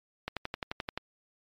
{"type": "click train", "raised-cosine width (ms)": 0.3, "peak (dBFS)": -17, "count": 9, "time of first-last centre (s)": [0.28, 0.976], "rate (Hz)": 11.5, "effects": ["MP3 64 kbps"]}